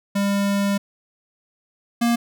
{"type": "tone pair in turn", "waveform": "square", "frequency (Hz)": [200, 235.4], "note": ["G3", "A#3"], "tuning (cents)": [35, 17], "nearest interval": "minor third", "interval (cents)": 282, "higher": "second", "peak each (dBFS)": [-19, -17], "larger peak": "second", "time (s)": [[0.15, 0.78], [2.01, 2.16]], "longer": "first", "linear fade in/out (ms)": 10, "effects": []}